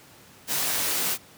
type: noise with comb filter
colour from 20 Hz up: white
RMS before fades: -26 dBFS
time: 0.47-1.18 s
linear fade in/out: 50 ms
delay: 19 ms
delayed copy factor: -0.5
effects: pink hiss -51 dBFS RMS until 1.37 s + high-pass 100 Hz 12 dB/octave